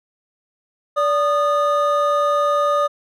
triangle tone pair together, 580 / 1229 Hz, D5 / D#6, -22 / -22 cents, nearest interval octave + minor second, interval 1300 cents, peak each -16 dBFS, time 0.96-2.88 s, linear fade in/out 20 ms, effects none

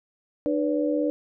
sine tone cluster, 300.7 / 493.8 / 571 Hz, D4 / B4 / D5, +41 / 0 / -49 cents, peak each -24 / -27 / -28 dBFS, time 0.46-1.1 s, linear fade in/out 0 ms, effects none

